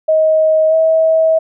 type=tone with pitch glide; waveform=sine; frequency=630 to 643.2 Hz; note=D#5 to E5; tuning=+21 to -43 cents; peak=-8 dBFS; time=0.08-1.39 s; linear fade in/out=10 ms; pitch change=+36 cents; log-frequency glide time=0.69-0.74 s; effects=none